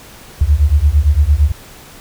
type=beating tone pair; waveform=sine; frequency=69 / 77.8 Hz; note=C#2 / D#2; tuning=-7 / 0 cents; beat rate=8.8 Hz; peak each=-11 dBFS; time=0.41-1.52 s; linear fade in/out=5 ms; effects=pink hiss -38 dBFS RMS until 2 s